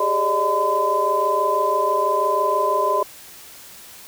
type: tone cluster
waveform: sine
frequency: 389.8 / 415.9 / 573 / 614 / 1016 Hz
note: G4 / G#4 / D5 / D#5 / B5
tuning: -10 / +2 / -43 / -23 / +49 cents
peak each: -27 / -26 / -27 / -23 / -19 dBFS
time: 0-3.03 s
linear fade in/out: 5 ms
effects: white hiss -42 dBFS RMS until 4.07 s